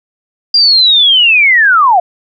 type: linear sweep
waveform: sine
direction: down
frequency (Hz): 4838 to 669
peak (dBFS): -4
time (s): 0.54-2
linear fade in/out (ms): 5
effects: none